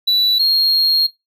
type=tone pair in turn; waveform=triangle; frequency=3951 / 4253 Hz; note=B7 / C8; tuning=0 / +27 cents; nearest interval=minor second; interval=127 cents; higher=second; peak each=-10 dBFS; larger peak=neither; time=0.07-0.39 / 0.39-1.07 s; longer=second; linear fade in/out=10 ms; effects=noise-tail reverb RT60 0.2 s tail -23 dB re dry